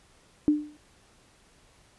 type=tone with exponential decay; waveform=sine; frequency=298.8 Hz; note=D4; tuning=30 cents sharp; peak=-15 dBFS; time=0.48-0.77 s; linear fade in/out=0 ms; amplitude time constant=63 ms; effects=pink hiss -60 dBFS RMS until 1.98 s + resampled to 24000 Hz